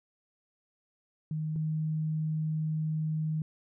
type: tone pair in turn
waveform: sine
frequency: 155.56 / 156.21 Hz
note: D#3 / D#3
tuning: 0 / +7 cents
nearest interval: unison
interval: 7 cents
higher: second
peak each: -30 / -28 dBFS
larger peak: second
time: 1.31-1.56 / 1.56-3.42 s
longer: second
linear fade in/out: 2 ms
effects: none